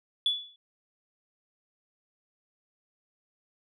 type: tone with exponential decay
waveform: sine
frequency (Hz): 3432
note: A7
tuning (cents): -44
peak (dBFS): -19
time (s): 0.26-0.56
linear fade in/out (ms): 2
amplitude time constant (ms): 64
effects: tanh soft clip ceiling -18 dBFS